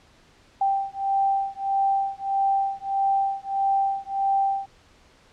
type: beating tone pair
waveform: sine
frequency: 784 / 785.6 Hz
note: G5 / G5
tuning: 0 / +4 cents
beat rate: 1.6 Hz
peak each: -24 dBFS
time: 0.61-4.66 s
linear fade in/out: 5 ms
effects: pink hiss -56 dBFS RMS until 5.32 s + low-pass 6000 Hz 12 dB/octave